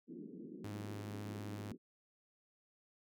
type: band-pass noise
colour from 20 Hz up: pink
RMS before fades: -50 dBFS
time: 0.07-1.78 s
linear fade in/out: 50 ms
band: 180 to 390 Hz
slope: 48 dB/octave
type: tone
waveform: sawtooth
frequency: 103.6 Hz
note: G#2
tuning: 4 cents flat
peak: -40 dBFS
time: 0.64-1.72 s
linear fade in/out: 5 ms
effects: none